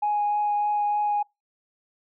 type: tone with vibrato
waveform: sine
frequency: 830.6 Hz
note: G#5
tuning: in tune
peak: -20 dBFS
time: 0.02-1.23 s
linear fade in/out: 10 ms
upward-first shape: triangle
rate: 3.3 Hz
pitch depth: 11 cents each way
effects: noise-tail reverb RT60 0.2 s tail -25 dB re dry + tanh soft clip ceiling -17 dBFS